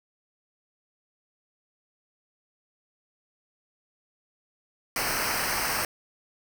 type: noise with comb filter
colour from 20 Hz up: pink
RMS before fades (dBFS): -28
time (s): 4.96-5.85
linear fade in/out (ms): 2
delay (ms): 0.28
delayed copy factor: -0.8
effects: none